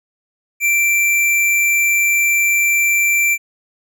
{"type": "tone", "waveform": "square", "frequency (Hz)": 2349, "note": "D7", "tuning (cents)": 0, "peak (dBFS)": -13, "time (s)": [0.6, 3.38], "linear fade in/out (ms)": 50, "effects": []}